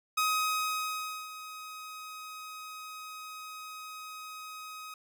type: tone with ADSR envelope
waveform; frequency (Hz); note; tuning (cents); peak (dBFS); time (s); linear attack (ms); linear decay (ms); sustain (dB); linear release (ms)
sawtooth; 1261; D#6; +23; -22; 0.17-4.94; 9; 1100; -16; 3
effects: none